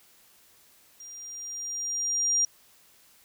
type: tone with level ramp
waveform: sine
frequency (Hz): 5700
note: F8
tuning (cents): +34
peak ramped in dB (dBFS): -42 to -20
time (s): 1-2.45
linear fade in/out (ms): 2
effects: white hiss -59 dBFS RMS until 3.24 s